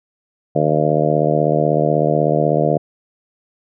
harmonic tone, 76.2 Hz, D#2, 36 cents flat, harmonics 2 / 3 / 4 / 5 / 6 / 7 / 8 / 9, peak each -19 / -25 / -23 / -24 / -21 / -21 / -20 / -21 dBFS, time 0.55-2.78 s, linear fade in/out 10 ms, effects none

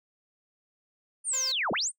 sine linear two-way sweep, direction down then up, 9397 to 138.8 to 9397 Hz, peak -26 dBFS, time 1.24-1.92 s, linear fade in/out 50 ms, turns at 1.72 s
5% pulse tone, 523.3 Hz, C5, in tune, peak -26 dBFS, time 1.33-1.52 s, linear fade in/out 5 ms
effects noise-tail reverb RT60 0.1 s tail -23 dB re dry

